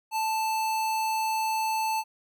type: tone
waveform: square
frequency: 880 Hz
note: A5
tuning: in tune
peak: -26 dBFS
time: 0.11-2.04 s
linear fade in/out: 50 ms
effects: none